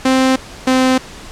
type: tone pair in turn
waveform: sawtooth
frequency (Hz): 261.6 / 258.7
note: C4 / C4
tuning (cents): 0 / -19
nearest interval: unison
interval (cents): 19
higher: first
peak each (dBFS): -6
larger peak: neither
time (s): 0.05-0.36 / 0.67-0.98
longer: neither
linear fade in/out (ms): 5
effects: pink hiss -34 dBFS RMS until 1.31 s + low-pass 8000 Hz 12 dB/octave